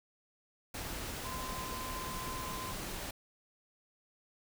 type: tone in noise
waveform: sine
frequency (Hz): 1031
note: C6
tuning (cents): -26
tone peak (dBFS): -42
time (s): 1.25-2.73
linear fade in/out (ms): 5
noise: pink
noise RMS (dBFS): -41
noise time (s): 0.74-3.11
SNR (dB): -4
effects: none